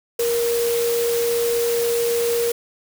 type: tone in noise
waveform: sine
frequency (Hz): 470.1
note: A#4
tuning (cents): +15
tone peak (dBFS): -18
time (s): 0.19-2.52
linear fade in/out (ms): 5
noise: white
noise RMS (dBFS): -28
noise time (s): 0.19-2.52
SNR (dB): +7
effects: none